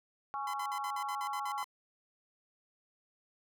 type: chord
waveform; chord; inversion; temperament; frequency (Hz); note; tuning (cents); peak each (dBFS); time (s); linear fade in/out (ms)
sine; Db major; second; equal with one note detuned; 830.6 / 1108.7 / 1361.9; Ab5 / Db6 / F6; 0 / 0 / -44; -38 / -38 / -44; 0.34-1.63; 0
type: tone bursts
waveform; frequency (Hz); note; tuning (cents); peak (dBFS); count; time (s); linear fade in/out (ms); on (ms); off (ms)
sawtooth; 1019; C6; -46; -36; 10; 0.47-1.643; 2; 66; 57
effects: none